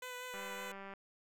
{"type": "tone with vibrato", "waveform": "10% pulse", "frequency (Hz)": 500, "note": "B4", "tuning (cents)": 21, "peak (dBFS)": -35, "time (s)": [0.02, 0.72], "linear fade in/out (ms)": 5, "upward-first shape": "sine", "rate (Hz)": 5.3, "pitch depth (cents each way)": 16}
{"type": "click train", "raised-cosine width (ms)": 0.5, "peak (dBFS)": -34, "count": 118, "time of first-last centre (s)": [0.34, 0.937], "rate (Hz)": 196}
{"effects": []}